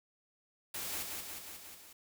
white noise with echo, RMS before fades -40 dBFS, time 0.74-1.03 s, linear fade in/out 5 ms, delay 180 ms, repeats 5, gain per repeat -3 dB, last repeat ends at 1.93 s, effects none

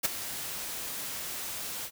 white noise with ADSR envelope, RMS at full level -24 dBFS, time 0.03-1.91 s, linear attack 22 ms, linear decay 15 ms, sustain -13 dB, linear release 61 ms, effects none

